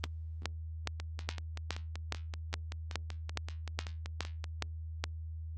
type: two click trains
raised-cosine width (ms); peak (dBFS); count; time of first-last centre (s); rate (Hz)
0.2; -15 / -24; 13 / 19; 0.04-5.04 / 1-4.442; 2.4 / 5.23
effects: added 80 Hz sine -39 dBFS peak until 5.57 s + Opus 32 kbps